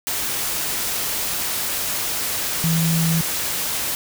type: tone in noise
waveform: sine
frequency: 164.2 Hz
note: E3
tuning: 6 cents flat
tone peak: -17 dBFS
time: 2.64-3.21 s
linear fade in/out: 0 ms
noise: white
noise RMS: -24 dBFS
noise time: 0.07-3.95 s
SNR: +4 dB
effects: none